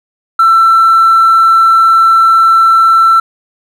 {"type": "tone with hard clipping", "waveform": "triangle", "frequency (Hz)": 1339, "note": "E6", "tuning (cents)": 27, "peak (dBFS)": -3, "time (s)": [0.39, 3.2], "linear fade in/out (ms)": 5, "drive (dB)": 2, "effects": []}